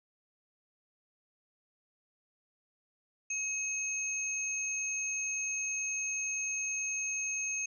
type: tone pair together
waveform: sine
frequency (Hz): 2556 / 6415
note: D#7 / G8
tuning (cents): +46 / +39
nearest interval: octave + major third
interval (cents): 1593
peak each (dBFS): -36 / -34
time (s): 3.3-7.66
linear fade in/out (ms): 5
effects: none